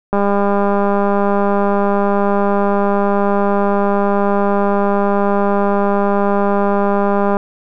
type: click train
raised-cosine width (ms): 1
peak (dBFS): -3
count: 1456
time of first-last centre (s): 0.13-7.369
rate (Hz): 201
effects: none